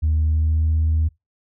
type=tone with pitch glide; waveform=sine; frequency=77.78 to 79.05 Hz; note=D#2 to D#2; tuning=0 to +28 cents; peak=-14 dBFS; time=0.02-1.09 s; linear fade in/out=20 ms; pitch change=+28 cents; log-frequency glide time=0.24-0.64 s; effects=noise-tail reverb RT60 0.2 s tail -24 dB re dry + tanh soft clip ceiling -13 dBFS